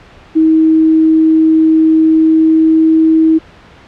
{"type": "tone with pitch glide", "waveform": "sine", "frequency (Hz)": [318.3, 320.1], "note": ["D#4", "D#4"], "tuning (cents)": [39, 49], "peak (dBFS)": -5, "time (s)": [0.35, 3.39], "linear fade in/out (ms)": 20, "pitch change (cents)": 10, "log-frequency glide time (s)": [2.02, 2.99], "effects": ["pink hiss -39 dBFS RMS until 3.87 s", "low-pass 3000 Hz 12 dB/octave"]}